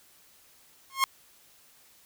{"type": "tone with exponential growth", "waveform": "sawtooth", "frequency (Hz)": 1075, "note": "C6", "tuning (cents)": 47, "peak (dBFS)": -14, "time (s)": [0.9, 1.04], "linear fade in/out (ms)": 1, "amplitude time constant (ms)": 30, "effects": ["white hiss -59 dBFS RMS until 2.05 s"]}